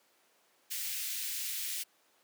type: high-pass noise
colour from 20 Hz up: white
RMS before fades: -37 dBFS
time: 0.7-1.84 s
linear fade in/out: 20 ms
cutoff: 2000 Hz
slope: 24 dB/octave
effects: pink hiss -68 dBFS RMS until 2.23 s + high-pass 400 Hz 12 dB/octave